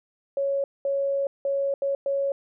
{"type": "tone bursts at uneven times", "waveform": "sine", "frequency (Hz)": 554.4, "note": "C#5", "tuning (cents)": 0, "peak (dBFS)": -22, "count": 5, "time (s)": [[0.37, 0.64], [0.85, 1.27], [1.45, 1.74], [1.82, 1.95], [2.06, 2.32]], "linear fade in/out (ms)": 2, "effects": []}